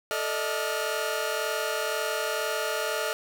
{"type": "tone cluster", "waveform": "sawtooth", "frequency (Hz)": [439.2, 596, 638, 1419], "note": ["A4", "D5", "D#5", "F6"], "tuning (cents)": [-3, 25, 43, 27], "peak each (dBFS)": -29, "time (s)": [0.11, 3.13], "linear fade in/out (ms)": 0, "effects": []}